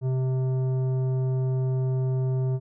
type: tone with tanh clipping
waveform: triangle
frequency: 130 Hz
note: C3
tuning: 11 cents flat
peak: -24 dBFS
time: 0.01-2.6 s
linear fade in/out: 50 ms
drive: 15 dB
effects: none